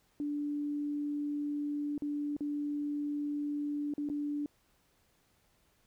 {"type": "tone with dropouts", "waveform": "sine", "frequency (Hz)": 292.1, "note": "D4", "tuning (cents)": -9, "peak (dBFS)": -32, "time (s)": [0.2, 4.46], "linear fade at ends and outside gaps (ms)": 1, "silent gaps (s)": [[1.979, 2.021], [2.366, 2.407], [3.938, 3.98], [4.089, 4.099]], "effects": ["pink hiss -71 dBFS RMS until 5.86 s"]}